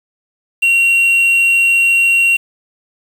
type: tone with quantisation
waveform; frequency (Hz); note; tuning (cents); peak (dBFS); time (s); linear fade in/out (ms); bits
triangle; 2747; F7; -29; -7; 0.62-2.37; 10; 5
effects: none